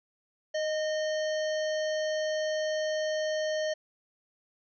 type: harmonic tone with a mistuned harmonic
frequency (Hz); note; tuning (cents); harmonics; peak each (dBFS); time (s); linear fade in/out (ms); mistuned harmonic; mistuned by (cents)
620; D#5; -6; 1 / 3 / 5 / 7 / 9 / 10; -28 / -38 / -42 / -45 / -47 / -48; 0.54-3.74; 10; 3; -22
effects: none